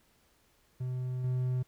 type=tone with level steps; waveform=triangle; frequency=126.9 Hz; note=B2; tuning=47 cents sharp; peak=-30 / -26 dBFS; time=0.8-1.63 s; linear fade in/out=10 ms; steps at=1.24 s; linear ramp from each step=2 ms; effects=pink hiss -68 dBFS RMS until 1.67 s